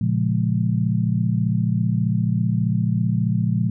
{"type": "chord", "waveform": "sine", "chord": "Bb minor seventh", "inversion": "none", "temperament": "just", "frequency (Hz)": [116.54, 139.85, 174.81, 209.8], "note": ["Bb2", "Db3", "F3", "Ab3"], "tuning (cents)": [0, 16, 2, 18], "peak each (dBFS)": [-21, -26, -22, -25], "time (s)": [0.01, 3.7], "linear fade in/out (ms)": 5, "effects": []}